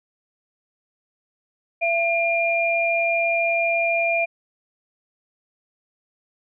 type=tone pair together; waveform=sine; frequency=674 / 2402 Hz; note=E5 / D7; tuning=+38 / +38 cents; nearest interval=octave + minor seventh; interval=2200 cents; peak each=-21 dBFS; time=1.81-4.26 s; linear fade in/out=20 ms; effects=none